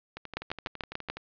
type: two click trains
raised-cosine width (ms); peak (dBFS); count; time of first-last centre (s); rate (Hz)
0.3; -23 / -15; 13 / 6; 0.17-1.17 / 0.37-1.1; 12 / 6.85
effects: resampled to 11025 Hz + 9-bit